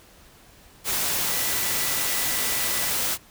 sine tone in noise, 1975.5 Hz, B6, in tune, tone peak -36 dBFS, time 1.27-2.94 s, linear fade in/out 50 ms, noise white, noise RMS -25 dBFS, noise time 0.84-3.18 s, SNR -14 dB, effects pink hiss -52 dBFS RMS until 3.3 s

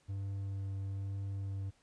triangle tone with vibrato, 98 Hz, G2, in tune, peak -34 dBFS, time 0.08-1.71 s, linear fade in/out 20 ms, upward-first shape triangle, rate 1.1 Hz, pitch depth 11 cents each way, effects pink hiss -70 dBFS RMS until 1.82 s + resampled to 22050 Hz

